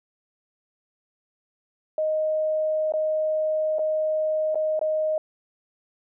sine tone with dropouts, 622.3 Hz, D#5, in tune, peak -21 dBFS, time 1.98-5.18 s, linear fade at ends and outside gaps 2 ms, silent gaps 2.922-2.937 / 3.785-3.792 / 4.546-4.555 / 4.793-4.813 s, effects none

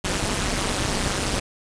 pink noise with amplitude modulation, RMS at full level -20 dBFS, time 0.04-1.4 s, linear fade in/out 10 ms, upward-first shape sine, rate 203 Hz, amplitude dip 95%, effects resampled to 22050 Hz

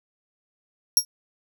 25% pulse tone with exponential decay, 5600 Hz, F8, 4 cents sharp, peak -5 dBFS, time 0.97-1.05 s, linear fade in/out 1 ms, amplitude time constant 17 ms, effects none

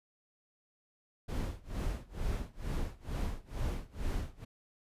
brown noise with tremolo, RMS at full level -33 dBFS, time 1.28-4.45 s, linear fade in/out 10 ms, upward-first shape sine, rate 2.2 Hz, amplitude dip 95%, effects resampled to 32000 Hz

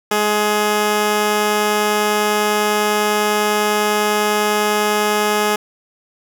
10% pulse tone pair together, 210 / 420 Hz, G#3 / G#4, +19 / +19 cents, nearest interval octave, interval 1200 cents, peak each -11 dBFS, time 0.11-5.56 s, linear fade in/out 5 ms, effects none

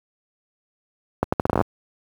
accelerating click train, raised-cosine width 1 ms, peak -4 dBFS, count 11, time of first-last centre 1.23-1.613 s, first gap 95 ms, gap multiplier 0.77, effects high-pass 60 Hz 12 dB/octave + 7-bit

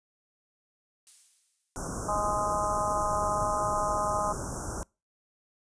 violet noise with exponential decay, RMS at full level -45 dBFS, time 1.07-1.99 s, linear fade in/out 0 ms, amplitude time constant 200 ms
pink band-stop noise, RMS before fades -35 dBFS, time 1.76-4.83 s, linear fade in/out 0 ms, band 1500 to 5600 Hz, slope 96 dB/octave
harmonic tone, 207.7 Hz, G#3, in tune, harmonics 3 / 4 / 5 / 6, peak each -32 / -32 / -32 / -32 dBFS, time 2.08-4.33 s, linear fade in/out 10 ms
effects noise-tail reverb RT60 0.3 s tail -26 dB re dry + resampled to 22050 Hz

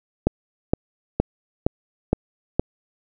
click train, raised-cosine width 2 ms, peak -3 dBFS, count 6, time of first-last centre 0.27-2.596 s, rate 2.15 Hz, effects none

